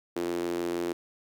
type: tone with high-pass filter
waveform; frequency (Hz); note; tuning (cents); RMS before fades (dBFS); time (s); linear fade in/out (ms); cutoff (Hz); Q
sawtooth; 86.5; F2; -16; -31; 0.16-0.93; 5; 340; 4.4
effects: none